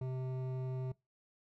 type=tone with hard clipping; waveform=sine; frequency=129.4 Hz; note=C3; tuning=19 cents flat; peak=-38 dBFS; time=0.01-0.92 s; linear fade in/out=5 ms; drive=12 dB; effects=noise-tail reverb RT60 0.2 s tail -22 dB re dry